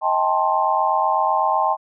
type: chord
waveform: sine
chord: A half-diminished seventh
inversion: second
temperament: just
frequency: 633.6 / 792 / 880 / 1056 Hz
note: Eb5 / G5 / A5 / C6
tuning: +31 / +18 / 0 / +16 cents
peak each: -24 / -21 / -21 / -21 dBFS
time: 0.01-1.77 s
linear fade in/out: 50 ms
effects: none